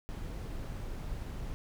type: noise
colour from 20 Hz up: brown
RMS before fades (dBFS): -39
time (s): 0.09-1.54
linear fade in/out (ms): 0
effects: none